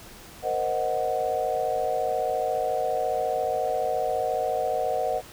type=chord; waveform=sine; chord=C half-diminished seventh; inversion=third; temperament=equal with one note detuned; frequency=468.9 / 523.3 / 622.3 / 740 Hz; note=Bb4 / C5 / Eb5 / Gb5; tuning=+10 / 0 / 0 / 0 cents; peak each=-31 / -30 / -29 / -27 dBFS; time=0.42-5.22 s; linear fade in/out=50 ms; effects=pink hiss -46 dBFS RMS until 5.32 s